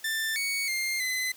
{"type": "tone with pitch steps", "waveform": "sawtooth", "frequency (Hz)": [1778, 2230, 2112, 2028], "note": ["A6", "C#7", "C7", "B6"], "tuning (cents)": [18, 10, 16, 45], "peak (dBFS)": -24, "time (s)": [0.04, 1.32], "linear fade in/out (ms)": 5, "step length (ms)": 320, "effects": ["white hiss -52 dBFS RMS until 1.36 s", "high-pass 150 Hz 12 dB/octave"]}